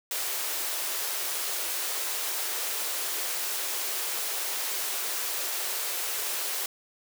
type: high-pass noise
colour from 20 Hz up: white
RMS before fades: -31 dBFS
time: 0.11-6.66 s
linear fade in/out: 2 ms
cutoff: 340 Hz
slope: 48 dB/octave
effects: none